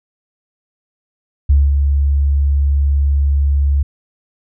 sine tone with ADSR envelope, 70.5 Hz, C#2, 30 cents sharp, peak -5 dBFS, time 1.49-3.83 s, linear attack 11 ms, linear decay 210 ms, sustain -5 dB, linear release 7 ms, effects tanh soft clip ceiling -2 dBFS

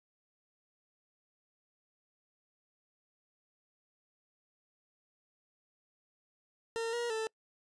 40% pulse tone with pitch steps, 456.9 / 475.5 / 442 Hz, A#4 / A#4 / A4, -35 / +34 / +8 cents, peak -32 dBFS, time 6.76-7.27 s, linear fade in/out 0 ms, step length 170 ms, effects noise-tail reverb RT60 0.1 s tail -26 dB re dry + resampled to 22050 Hz

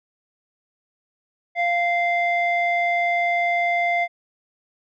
square tone with low-pass filter, 695 Hz, F5, 9 cents flat, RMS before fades -21 dBFS, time 1.55-4.08 s, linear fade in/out 50 ms, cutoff 2000 Hz, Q 3, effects none

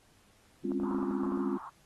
sine chord, Db major seventh, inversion second, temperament equal with one note detuned, 203.1 / 261.6 / 277.2 / 349.2 Hz, Ab3 / C4 / Db4 / F4, -38 / 0 / 0 / 0 cents, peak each -35 dBFS, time 0.64-1.58 s, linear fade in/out 10 ms
clicks, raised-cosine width 1 ms, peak -31 dBFS, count 12, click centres 0.718 / 0.8 / 0.834 / 0.911 / 0.947 / 0.985 / 1.028 / 1.11 / 1.234 / 1.264 / 1.32 / 1.374 s
white band-pass noise, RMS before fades -45 dBFS, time 0.83-1.7 s, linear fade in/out 10 ms, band 880 to 1200 Hz, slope 48 dB/octave
effects pink hiss -65 dBFS RMS until 1.85 s + AAC 32 kbps

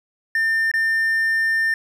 triangle tone with dropouts, 1800 Hz, A6, 39 cents sharp, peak -15 dBFS, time 0.35-1.74 s, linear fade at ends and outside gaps 2 ms, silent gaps 0.715-0.738 s, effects 8-bit

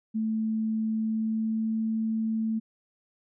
sine tone with pitch glide, 220 to 221.8 Hz, A3 to A3, 0 to +14 cents, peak -25 dBFS, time 0.14-2.6 s, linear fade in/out 20 ms, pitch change +14 cents, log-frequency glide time 0.91-1.83 s, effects none

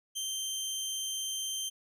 20% pulse tone, 3136 Hz, G7, in tune, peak -28 dBFS, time 0.15-1.7 s, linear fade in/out 20 ms, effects none

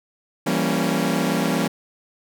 sawtooth chord, E diminished seventh, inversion none, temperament equal with one note detuned, 167.99 / 196 / 233.1 / 277.2 Hz, E3 / G3 / Bb3 / Db4, +33 / 0 / 0 / 0 cents, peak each -21 dBFS, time 0.46-1.68 s, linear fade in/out 10 ms, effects none

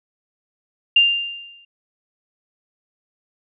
sine tone with exponential decay, 2794 Hz, F7, in tune, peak -8 dBFS, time 0.96-1.65 s, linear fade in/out 5 ms, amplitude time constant 150 ms, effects none

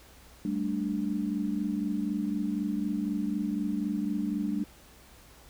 sine chord, G suspended second, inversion none, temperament equal, 196 / 220 / 293.7 Hz, G3 / A3 / D4, 0 / 0 / 0 cents, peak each -32 dBFS, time 0.45-4.64 s, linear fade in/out 2 ms, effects added 60 Hz sine -57 dBFS peak until 5.49 s + pink hiss -55 dBFS RMS until 5.49 s

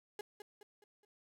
35% pulse tone with echo, 415.3 Hz, G#4, in tune, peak -39 dBFS, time 0.19-0.21 s, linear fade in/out 2 ms, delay 210 ms, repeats 4, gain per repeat -7 dB, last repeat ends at 1.05 s, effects none

